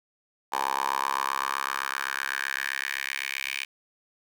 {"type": "tone with high-pass filter sweep", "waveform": "10% pulse", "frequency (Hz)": 67.8, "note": "C#2", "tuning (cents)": -38, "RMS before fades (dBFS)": -30, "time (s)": [0.52, 3.65], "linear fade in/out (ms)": 10, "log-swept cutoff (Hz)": [840, 2400], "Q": 3.9, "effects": []}